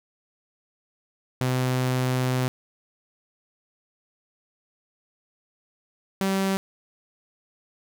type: tone pair in turn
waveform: sawtooth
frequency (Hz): 127.8 / 193.26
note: C3 / G3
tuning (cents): -40 / -24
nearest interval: perfect fifth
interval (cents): 716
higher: second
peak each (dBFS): -18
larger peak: neither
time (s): 1.41-2.48 / 6.21-6.57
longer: first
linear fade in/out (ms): 0
effects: none